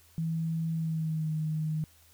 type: tone with pitch glide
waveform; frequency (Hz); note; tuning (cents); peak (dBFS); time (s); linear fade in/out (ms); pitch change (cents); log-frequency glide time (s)
sine; 162.8 to 155.81; E3 to D#3; -21 to +3; -28; 0.18-1.84; 0; -76; 0.73-1.32
effects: added 82 Hz sine -62 dBFS peak until 2.13 s + white hiss -61 dBFS RMS until 2.13 s